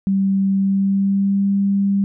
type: tone with pitch glide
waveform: sine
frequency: 194.5 to 198.24 Hz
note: G3 to G3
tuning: -13 to +20 cents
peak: -14 dBFS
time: 0.07-2.04 s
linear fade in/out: 0 ms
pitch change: +33 cents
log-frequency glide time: 0.54-1.48 s
effects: none